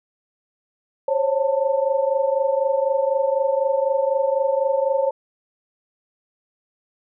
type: tone cluster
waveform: sine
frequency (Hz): 534 / 558 / 892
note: C5 / C#5 / A5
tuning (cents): +35 / +11 / +23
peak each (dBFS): -20 / -21 / -27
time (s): 1.08-5.11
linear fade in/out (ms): 5
effects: none